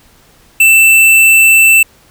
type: tone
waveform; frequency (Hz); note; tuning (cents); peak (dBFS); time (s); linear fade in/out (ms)
square; 2664; E7; +18; -4; 0.6-1.83; 5
effects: pink hiss -46 dBFS RMS until 2.1 s